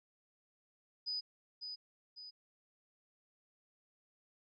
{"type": "tone with echo", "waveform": "sine", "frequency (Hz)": 4978, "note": "D#8", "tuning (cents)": 0, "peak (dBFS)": -36, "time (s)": [1.06, 1.21], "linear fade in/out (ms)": 20, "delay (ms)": 550, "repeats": 2, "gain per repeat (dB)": -6, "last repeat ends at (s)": 2.31, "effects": []}